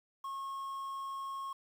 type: tone with quantisation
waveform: triangle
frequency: 1087 Hz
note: C#6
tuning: 34 cents flat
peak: -36 dBFS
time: 0.24-1.53 s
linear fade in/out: 5 ms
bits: 10
effects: none